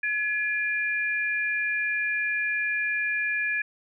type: tone pair together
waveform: sine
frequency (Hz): 1697.1 / 2400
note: G#6 / D7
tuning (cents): +37 / +37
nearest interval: tritone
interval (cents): 600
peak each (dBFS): -26 / -28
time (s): 0.03-3.62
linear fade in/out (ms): 5
effects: none